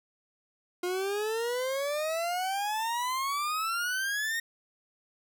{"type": "exponential sweep", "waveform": "40% pulse", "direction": "up", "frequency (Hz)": [352.8, 1864.7], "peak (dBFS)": -28, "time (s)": [0.83, 4.4], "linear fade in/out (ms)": 5, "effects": []}